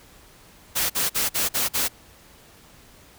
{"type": "noise bursts", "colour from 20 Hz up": "white", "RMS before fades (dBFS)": -23, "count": 6, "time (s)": [0.75, 1.885], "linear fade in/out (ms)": 20, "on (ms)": 150, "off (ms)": 47, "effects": ["pink hiss -51 dBFS RMS until 3.18 s"]}